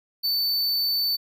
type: tone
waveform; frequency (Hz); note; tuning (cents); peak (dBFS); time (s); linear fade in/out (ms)
square; 4523; C#8; +34; -22; 0.23-1.17; 20
effects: none